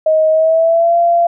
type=tone with pitch glide; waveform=sine; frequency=629 to 685.9 Hz; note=D#5 to F5; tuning=+19 to -31 cents; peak=-8 dBFS; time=0.06-1.27 s; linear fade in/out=5 ms; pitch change=+150 cents; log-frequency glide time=0.3-0.97 s; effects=none